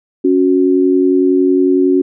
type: tone pair together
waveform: sine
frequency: 277.2 / 368.1 Hz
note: C#4 / F#4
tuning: 0 / -9 cents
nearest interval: perfect fourth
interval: 491 cents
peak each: -11 dBFS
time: 0.24-2.02 s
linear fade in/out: 10 ms
effects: none